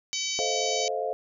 harmonic tone, 762 Hz, G5, 49 cents flat, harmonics 3 / 4 / 5 / 6 / 7 / 8 / 9, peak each -36 / -35 / -37 / -35 / -38 / -33 / -37 dBFS, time 0.13-0.88 s, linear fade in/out 0 ms
sine chord, F dominant seventh, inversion first, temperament just, 436.5 / 523.8 / 628.6 / 698.5 Hz, A4 / C5 / Eb5 / F5, -14 / +2 / +18 / 0 cents, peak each -32 / -32 / -34 / -31 dBFS, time 0.39-1.13 s, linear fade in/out 0 ms
effects none

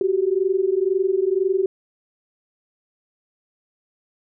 sine tone pair together, 370 / 392 Hz, F#4 / G4, 0 / 0 cents, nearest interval minor second, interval 100 cents, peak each -20 / -20 dBFS, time 0.01-1.66 s, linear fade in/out 2 ms, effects none

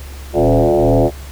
sine tone with frequency modulation, 116.54 Hz, A#2, in tune, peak -9 dBFS, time 0.33-1.11 s, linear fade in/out 50 ms, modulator 78.5 Hz, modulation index 7.6, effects added 69 Hz sine -29 dBFS peak until 1.31 s + pink hiss -38 dBFS RMS until 1.31 s

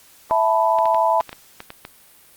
sine chord, E suspended fourth, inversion none, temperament just, 659.3 / 879 / 988.9 Hz, E5 / A5 / B5, 0 / -2 / +2 cents, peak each -19 dBFS, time 0.31-1.21 s, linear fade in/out 0 ms
clicks, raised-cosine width 0.3 ms, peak -17 dBFS, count 9, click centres 0.787 / 0.856 / 0.946 / 1.204 / 1.293 / 1.329 / 1.604 / 1.704 / 1.851 s
effects white hiss -50 dBFS RMS until 2.36 s + Opus 48 kbps

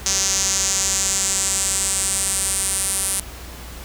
sawtooth tone with band-pass filter sweep, 193.4 Hz, G3, 23 cents flat, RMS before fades -21 dBFS, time 0.06-3.2 s, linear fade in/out 0 ms, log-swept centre 6300 to 9700 Hz, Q 4.2, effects added 60 Hz sine -36 dBFS peak until 3.84 s + pink hiss -38 dBFS RMS until 3.84 s

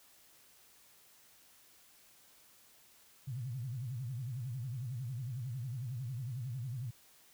sine tone with vibrato, 124.7 Hz, B2, 17 cents sharp, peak -37 dBFS, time 3.27-6.91 s, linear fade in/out 10 ms, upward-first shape sine, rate 11 Hz, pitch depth 180 cents each way, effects white hiss -63 dBFS RMS until 7.33 s

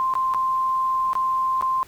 sine tone with dropouts, 1046.5 Hz, C6, in tune, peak -19 dBFS, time 0-1.83 s, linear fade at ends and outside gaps 0 ms, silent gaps 0.138-0.153 / 0.338-0.346 / 1.132-1.153 / 1.611-1.624 s, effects pink hiss -50 dBFS RMS until 1.87 s

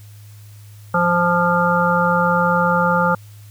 harmonic tone with a mistuned harmonic, 174.61 Hz, F3, in tune, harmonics 1 / 3 / 5 / 7 / 8, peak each -20 / -20 / -20 / -20 / -20 dBFS, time 0.94-3.15 s, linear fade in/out 5 ms, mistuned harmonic 7, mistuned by -15 cents, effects added 104 Hz sine -38 dBFS peak until 3.5 s + white hiss -51 dBFS RMS until 3.5 s

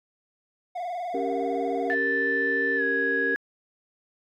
triangle tone with vibrato, 703 Hz, F5, 11 cents sharp, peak -27 dBFS, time 0.75-1.95 s, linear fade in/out 10 ms, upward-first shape square, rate 20 Hz, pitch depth 61 cents each way
sine chord, G diminished, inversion second, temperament equal, 277.2 / 392 / 466.2 Hz, Db4 / G4 / Bb4, 0 / 0 / 0 cents, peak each -31 / -30 / -29 dBFS, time 1.14-3.35 s, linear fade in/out 5 ms
sine tone with pitch glide, 1760 to 1666 Hz, A6 to G#6, 0 to +5 cents, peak -23 dBFS, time 1.9-3.36 s, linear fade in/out 0 ms, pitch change -95 cents, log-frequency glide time 2.76-2.83 s
effects tanh soft clip ceiling -14 dBFS

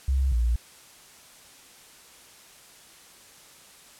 sine tone pair in turn, 66.7 / 58.79 Hz, C2 / A#1, +34 / +15 cents, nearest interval major second, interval 219 cents, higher first, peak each -20 dBFS, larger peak neither, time 0.08-0.32 / 0.32-0.56 s, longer neither, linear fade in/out 5 ms, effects white hiss -51 dBFS RMS until 3.99 s + low-pass 11000 Hz 12 dB/octave

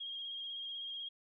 sine tone with vibrato, 3244 Hz, G#7, 41 cents flat, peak -40 dBFS, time 0-1.09 s, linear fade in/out 10 ms, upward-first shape square, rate 16 Hz, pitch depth 21 cents each way, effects none

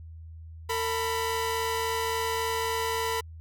sawtooth tone pair together, 452.1 / 987.8 Hz, A4 / B5, +47 / 0 cents, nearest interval octave + major second, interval 1353 cents, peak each -26 dBFS, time 0.69-3.21 s, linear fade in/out 10 ms, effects added 81 Hz sine -41 dBFS peak until 3.4 s

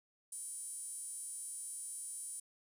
5% pulse tone with high-pass filter, 784 Hz, G5, in tune, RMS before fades -45 dBFS, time 0.32-2.4 s, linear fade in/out 5 ms, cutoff 9300 Hz, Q 7.7, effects none

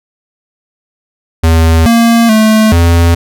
square tone with pitch steps, 81.6 / 231.8 / 217.7 / 84.8 Hz, E2 / A#3 / A3 / E2, -17 / -10 / -18 / +50 cents, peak -5 dBFS, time 1.43-3.15 s, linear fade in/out 10 ms, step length 430 ms, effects none

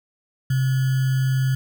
sine tone with sample-and-hold, 131.6 Hz, C3, 10 cents sharp, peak -17 dBFS, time 0.5-1.55 s, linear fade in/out 5 ms, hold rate 1575 Hz, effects none

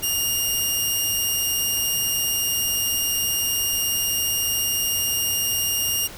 10% pulse tone, 2831 Hz, F7, 23 cents sharp, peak -12 dBFS, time 0.02-6.08 s, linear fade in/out 20 ms, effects added 92 Hz sine -46 dBFS peak until 6.17 s + pink hiss -39 dBFS RMS until 6.17 s

